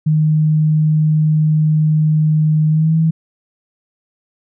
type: tone with pitch glide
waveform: sine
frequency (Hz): 154.6 to 161.17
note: D#3 to E3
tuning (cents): -11 to -39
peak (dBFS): -10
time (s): 0.06-3.11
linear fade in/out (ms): 10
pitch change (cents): +72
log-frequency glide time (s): 2.69-2.96
effects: none